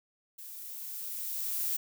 violet noise with level ramp, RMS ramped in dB -46 to -31 dBFS, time 0.38-1.77 s, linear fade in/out 10 ms, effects none

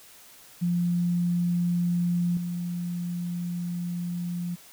sine tone with level steps, 174.61 Hz, F3, in tune, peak -22 / -28 dBFS, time 0.61-4.56 s, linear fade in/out 20 ms, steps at 2.37 s, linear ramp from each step 2 ms, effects white hiss -51 dBFS RMS until 4.72 s

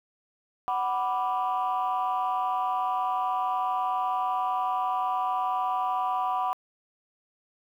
sine chord, B minor, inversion second, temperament equal with one note detuned, 747.3 / 987.8 / 1174.7 Hz, F#5 / B5 / D6, +17 / 0 / 0 cents, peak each -27 / -28 / -30 dBFS, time 0.68-6.53 s, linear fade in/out 0 ms, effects tanh soft clip ceiling -19 dBFS + 10-bit

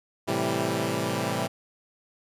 10% pulse chord, A minor seventh, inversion none, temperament equal, 110 / 130.81 / 164.81 / 196 Hz, A2 / C3 / E3 / G3, 0 / 0 / 0 / 0 cents, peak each -23 dBFS, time 0.27-1.48 s, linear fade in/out 20 ms, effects resampled to 32000 Hz

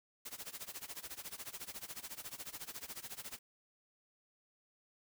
white noise with tremolo, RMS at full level -44 dBFS, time 0.25-3.39 s, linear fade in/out 10 ms, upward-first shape sine, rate 14 Hz, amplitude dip 90%, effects none

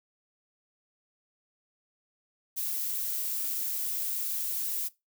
violet noise, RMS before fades -32 dBFS, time 2.56-4.89 s, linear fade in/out 20 ms, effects noise-tail reverb RT60 0.2 s tail -19 dB re dry

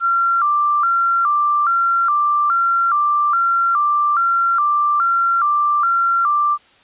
sine tone with vibrato, 1271 Hz, D#6, 36 cents sharp, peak -13 dBFS, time 0-6.58 s, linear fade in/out 50 ms, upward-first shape square, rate 1.2 Hz, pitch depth 130 cents each way, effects white hiss -51 dBFS RMS until 6.83 s + resampled to 8000 Hz

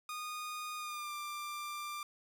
sawtooth tone with pitch glide, 1230 to 1186 Hz, D#6 to D6, -20 to +17 cents, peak -36 dBFS, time 0.09-2.03 s, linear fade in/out 2 ms, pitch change -63 cents, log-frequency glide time 0.77-1.13 s, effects none

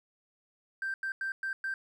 triangle tone bursts at uneven times, 1568 Hz, G6, in tune, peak -28 dBFS, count 5, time 0.82-0.94 / 1.03-1.12 / 1.21-1.32 / 1.43-1.53 / 1.64-1.74 s, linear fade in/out 2 ms, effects tanh soft clip ceiling -28 dBFS

